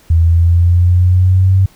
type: exponential sweep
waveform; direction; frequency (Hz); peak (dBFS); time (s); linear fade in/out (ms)
sine; up; 81.9 to 96; -6; 0.1-1.66; 5
effects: pink hiss -47 dBFS RMS until 1.75 s